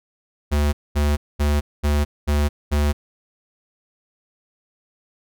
square tone bursts, 73.42 Hz, D2, in tune, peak -17 dBFS, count 6, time 0.51-2.93 s, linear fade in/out 20 ms, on 220 ms, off 220 ms, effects none

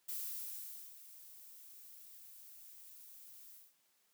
violet noise with ADSR envelope, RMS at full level -41 dBFS, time 0.08-3.74 s, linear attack 12 ms, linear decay 850 ms, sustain -15 dB, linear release 200 ms, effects white hiss -75 dBFS RMS until 4.13 s + high-pass 150 Hz 12 dB/octave

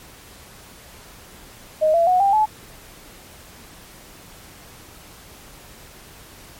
sine tone with pitch steps, 622.3 / 674.7 / 731.5 / 793.2 / 860 Hz, D#5 / E5 / F#5 / G5 / A5, 0 / +40 / -20 / +20 / -40 cents, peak -13 dBFS, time 1.81-2.46 s, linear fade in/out 20 ms, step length 130 ms, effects pink hiss -44 dBFS RMS until 6.59 s + MP3 64 kbps

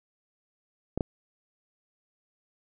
clicks, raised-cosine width 2 ms, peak -15 / -13 dBFS, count 2, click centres 0.976 / 1.008 s, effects none

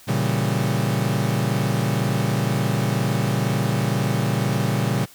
40% pulse chord, A# diminished seventh, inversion none, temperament equal, 116.54 / 138.59 / 164.81 / 196 Hz, A#2 / C#3 / E3 / G3, 0 / 0 / 0 / 0 cents, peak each -23 / -23 / -28 / -25 dBFS, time 0.07-5.06 s, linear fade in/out 20 ms, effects white hiss -48 dBFS RMS until 5.14 s

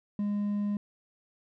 triangle tone with hard clipping, 205.3 Hz, G#3, 20 cents flat, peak -28 dBFS, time 0.19-0.77 s, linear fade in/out 2 ms, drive 5 dB, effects none

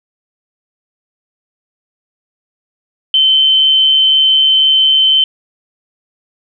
sine tone with amplitude modulation, 3077 Hz, G7, 33 cents flat, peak -5 dBFS, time 3.14-5.24 s, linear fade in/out 2 ms, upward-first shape sine, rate 142 Hz, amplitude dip 30%, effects none

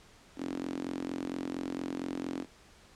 sawtooth tone with high-pass filter, 44.35 Hz, F1, 27 cents sharp, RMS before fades -37 dBFS, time 0.36-2.46 s, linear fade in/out 50 ms, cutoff 280 Hz, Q 5.8, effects pink hiss -58 dBFS RMS until 2.95 s + low-pass 8000 Hz 12 dB/octave

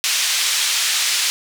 pink band-pass noise, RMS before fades -19 dBFS, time 0.04-1.3 s, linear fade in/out 0 ms, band 2800 to 7900 Hz, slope 12 dB/octave, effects none

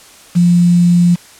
sine tone with quantisation, 174.61 Hz, F3, in tune, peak -6 dBFS, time 0.35-1.16 s, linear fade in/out 20 ms, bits 5, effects white hiss -40 dBFS RMS until 1.39 s + low-pass 10000 Hz 12 dB/octave

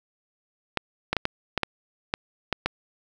clicks, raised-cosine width 0.3 ms, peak -7 dBFS, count 9, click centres 0.773 / 1.13 / 1.167 / 1.254 / 1.577 / 1.633 / 2.139 / 2.527 / 2.66 s, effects 8-bit

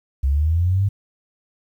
sine linear sweep, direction up, 65.2 to 102 Hz, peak -15 dBFS, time 0.23-0.89 s, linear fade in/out 10 ms, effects 9-bit

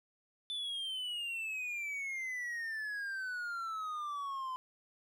triangle exponential sweep, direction down, 3520 to 1019 Hz, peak -35 dBFS, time 0.5-4.56 s, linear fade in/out 0 ms, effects none

